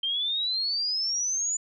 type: exponential sweep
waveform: sine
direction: up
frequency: 3136 to 7040 Hz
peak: -25 dBFS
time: 0.03-1.57 s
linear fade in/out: 5 ms
effects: none